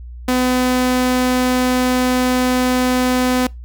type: tone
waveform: sawtooth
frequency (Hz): 252.5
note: B3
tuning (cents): +39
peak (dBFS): -10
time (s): 0.28-3.47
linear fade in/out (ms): 5
effects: noise-tail reverb RT60 0.2 s tail -23 dB re dry + added 60 Hz sine -30 dBFS peak until 3.64 s